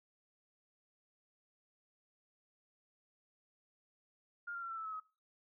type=tone with pitch steps; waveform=sine; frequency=1410 / 1385.8 / 1362 / 1338.6 / 1315.6 / 1293 / 1270.8 Hz; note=F6 / F6 / F6 / E6 / E6 / E6 / D#6; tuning=+16 / -14 / -44 / +26 / -4 / -34 / +36 cents; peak=-40 dBFS; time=4.47-5.002 s; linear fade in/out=10 ms; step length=76 ms; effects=noise-tail reverb RT60 0.4 s tail -22 dB re dry

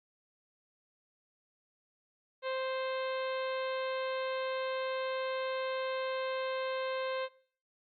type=harmonic tone; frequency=523.3 Hz; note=C5; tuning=in tune; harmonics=1 / 2 / 3 / 4 / 5 / 6 / 7 / 8; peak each=-34 / -40 / -44 / -46 / -48 / -50 / -51 / -52 dBFS; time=2.42-7.29 s; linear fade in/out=50 ms; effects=noise-tail reverb RT60 0.5 s tail -21 dB re dry + Opus 48 kbps

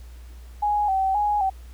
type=tone with vibrato; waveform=sine; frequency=799 Hz; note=G5; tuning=33 cents sharp; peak=-19 dBFS; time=0.62-1.5 s; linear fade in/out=10 ms; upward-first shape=square; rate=1.9 Hz; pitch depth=68 cents each way; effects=added 60 Hz sine -39 dBFS peak until 1.73 s + pink hiss -55 dBFS RMS until 1.73 s

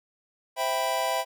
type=chord; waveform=square; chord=C major seventh; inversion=none; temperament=equal; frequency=523.3 / 659.3 / 784 / 987.8 Hz; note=C5 / E5 / G5 / B5; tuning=0 / 0 / 0 / 0 cents; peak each=-34 / -30 / -31 / -31 dBFS; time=0.56-1.25 s; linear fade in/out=50 ms; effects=none

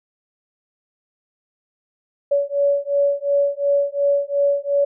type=beating tone pair; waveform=sine; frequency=565 / 567.8 Hz; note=C#5 / C#5; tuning=+33 / +41 cents; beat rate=2.8 Hz; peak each=-19 dBFS; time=2.31-4.85 s; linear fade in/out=10 ms; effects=none

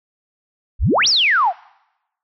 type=exponential two-way sweep; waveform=sine; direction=up then down; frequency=35.49 to 5860 to 649 Hz; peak=-12 dBFS; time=0.79-1.53 s; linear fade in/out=50 ms; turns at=1.08 s; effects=noise-tail reverb RT60 0.9 s tail -24 dB re dry

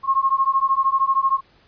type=beating tone pair; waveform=sine; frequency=1072 / 1085 Hz; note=C6 / C#6; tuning=+42 / -37 cents; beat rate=13 Hz; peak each=-19 dBFS; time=0.03-1.41 s; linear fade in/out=50 ms; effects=pink hiss -56 dBFS RMS until 1.67 s + resampled to 11025 Hz

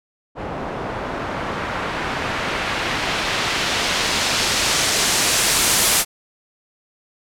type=noise with low-pass filter sweep; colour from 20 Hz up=white; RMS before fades=-21 dBFS; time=0.35-6.05 s; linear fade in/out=50 ms; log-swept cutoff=750 to 12000 Hz; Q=0.78; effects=none

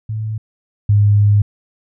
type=tone pair in turn; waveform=sine; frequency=109 / 103.04 Hz; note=A2 / G#2; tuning=-16 / -13 cents; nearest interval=minor second; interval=97 cents; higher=first; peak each=-19 / -8 dBFS; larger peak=second; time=0.09-0.38 / 0.89-1.42 s; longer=second; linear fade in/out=5 ms; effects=none

